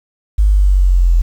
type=exponential sweep; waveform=sine; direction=down; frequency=51.91 to 41.79 Hz; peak=-7 dBFS; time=0.38-1.22 s; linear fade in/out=10 ms; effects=7-bit